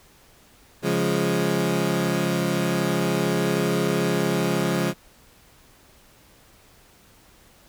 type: chord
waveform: 20% pulse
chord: Db major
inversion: none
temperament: equal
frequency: 138.59 / 174.61 / 207.7 Hz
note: Db3 / F3 / Ab3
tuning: 0 / 0 / 0 cents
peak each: -22 / -19 / -21 dBFS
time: 0.82-4.94 s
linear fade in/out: 50 ms
effects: pink hiss -54 dBFS RMS until 7.68 s